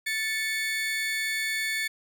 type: tone pair together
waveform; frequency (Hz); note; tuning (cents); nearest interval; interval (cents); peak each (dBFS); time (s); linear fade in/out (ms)
35% pulse; 1758.8 / 2216; A6 / C#7; -1 / -1; major third; 400; -28; 0.06-1.88; 10
effects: none